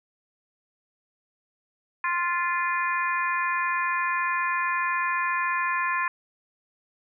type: harmonic tone with a mistuned harmonic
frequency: 349.2 Hz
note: F4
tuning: in tune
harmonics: 3 / 4 / 5 / 6 / 7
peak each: -26 / -35 / -28 / -36 / -33 dBFS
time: 2.04-6.08 s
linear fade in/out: 2 ms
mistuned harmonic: 6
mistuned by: -23 cents
effects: none